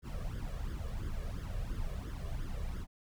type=noise with flanger; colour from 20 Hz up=brown; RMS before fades=-38 dBFS; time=0.02-2.87 s; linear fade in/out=50 ms; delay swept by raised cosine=0.59 to 1.79 ms; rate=2.9 Hz; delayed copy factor=+0.75; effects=none